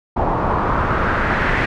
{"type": "noise with low-pass filter sweep", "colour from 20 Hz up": "pink", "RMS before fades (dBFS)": -18, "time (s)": [0.16, 1.66], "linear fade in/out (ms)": 10, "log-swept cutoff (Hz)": [850, 2000], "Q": 2.7, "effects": []}